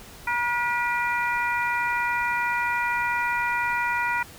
harmonic tone with a mistuned harmonic, 479 Hz, A#4, 47 cents sharp, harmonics 2 / 3 / 4 / 5, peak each -26 / -28 / -29 / -30 dBFS, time 0.27-4.23 s, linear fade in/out 5 ms, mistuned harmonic 4, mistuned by +32 cents, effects pink hiss -45 dBFS RMS until 4.38 s

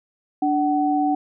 sine tone pair together, 293.2 / 752.6 Hz, D4 / F#5, -3 / +29 cents, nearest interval octave + major third, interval 1632 cents, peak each -20 dBFS, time 0.42-1.15 s, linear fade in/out 5 ms, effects none

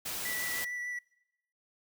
white noise, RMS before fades -37 dBFS, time 0.05-0.65 s, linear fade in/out 10 ms
triangle tone with vibrato, 1961 Hz, B6, 13 cents flat, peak -33 dBFS, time 0.25-0.99 s, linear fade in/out 5 ms, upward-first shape triangle, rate 6.7 Hz, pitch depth 14 cents each way
effects noise-tail reverb RT60 0.9 s tail -25 dB re dry

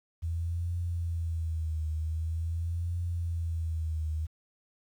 sine tone with vibrato, 82.41 Hz, E2, in tune, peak -29 dBFS, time 0.22-4.27 s, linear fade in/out 20 ms, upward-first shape triangle, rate 0.45 Hz, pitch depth 96 cents each way, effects 10-bit

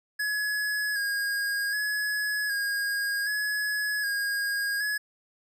square tone with vibrato, 1661.2 Hz, G#6, in tune, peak -27 dBFS, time 0.19-4.98 s, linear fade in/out 10 ms, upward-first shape square, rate 0.65 Hz, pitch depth 31 cents each way, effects none

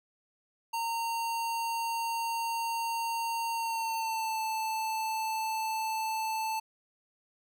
square tone with pitch glide, 920 to 881.5 Hz, A#5 to A5, -23 to +3 cents, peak -31 dBFS, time 0.73-6.6 s, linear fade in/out 10 ms, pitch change -74 cents, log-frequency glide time 3.53-4.41 s, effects none

